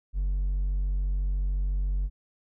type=tone with hard clipping; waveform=sine; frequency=47 Hz; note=F#1; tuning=28 cents sharp; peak=-25 dBFS; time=0.13-2.1 s; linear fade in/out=50 ms; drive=2 dB; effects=none